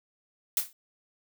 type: noise with exponential decay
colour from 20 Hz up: blue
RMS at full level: -22 dBFS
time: 0.57-0.73 s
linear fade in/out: 2 ms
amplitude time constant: 33 ms
effects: none